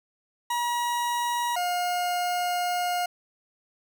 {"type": "tone pair in turn", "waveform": "40% pulse", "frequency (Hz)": [958, 712.4], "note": ["A#5", "F5"], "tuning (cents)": [47, 34], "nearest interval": "perfect fourth", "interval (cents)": 513, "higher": "first", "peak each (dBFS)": -24, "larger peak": "neither", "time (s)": [[0.5, 1.56], [1.56, 3.06]], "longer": "second", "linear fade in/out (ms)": 5, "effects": []}